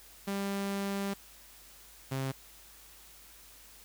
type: tone pair in turn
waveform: sawtooth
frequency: 198.2 / 133.73 Hz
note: G3 / C3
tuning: +19 / +38 cents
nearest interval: perfect fifth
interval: 681 cents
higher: first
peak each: -28 dBFS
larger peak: neither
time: 0.27-1.14 / 2.11-2.32 s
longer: first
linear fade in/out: 10 ms
effects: added 50 Hz sine -62 dBFS peak until 3.84 s + white hiss -55 dBFS RMS until 3.84 s